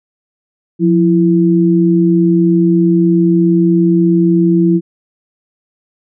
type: tone pair together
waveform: sine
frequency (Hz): 176.3 / 333.1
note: F3 / E4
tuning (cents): +17 / +18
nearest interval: major seventh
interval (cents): 1101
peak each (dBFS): -10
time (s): 0.79-4.81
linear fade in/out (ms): 50
effects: none